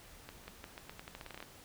accelerating click train, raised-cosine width 0.3 ms, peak -29 dBFS, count 15, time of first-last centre 0.29-1.426 s, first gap 190 ms, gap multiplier 0.85, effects pink hiss -56 dBFS RMS until 1.64 s

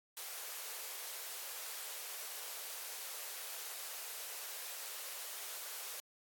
white high-pass noise, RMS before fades -45 dBFS, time 0.17-6 s, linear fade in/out 0 ms, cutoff 410 Hz, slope 48 dB/octave, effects AAC 64 kbps

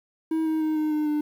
triangle tone with pitch steps, 320 / 315.8 / 311.6 / 307.5 / 303.4 / 299.4 Hz, D#4 / D#4 / D#4 / D#4 / D#4 / D4, +49 / +26 / +3 / -20 / -44 / +33 cents, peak -20 dBFS, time 0.31-1.21 s, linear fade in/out 5 ms, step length 150 ms, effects 9-bit

